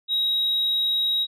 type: tone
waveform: sine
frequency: 3815 Hz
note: A#7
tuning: 39 cents sharp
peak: -18 dBFS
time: 0.08-1.27 s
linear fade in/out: 50 ms
effects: tanh soft clip ceiling -18 dBFS